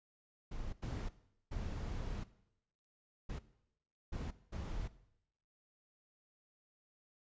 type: noise bursts at uneven times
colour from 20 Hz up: brown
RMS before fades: -41 dBFS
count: 6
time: 0.51-0.73 / 0.82-1.09 / 1.51-2.24 / 3.29-3.39 / 4.12-4.31 / 4.52-4.88 s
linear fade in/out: 10 ms
effects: noise-tail reverb RT60 0.8 s tail -17 dB re dry + resampled to 16000 Hz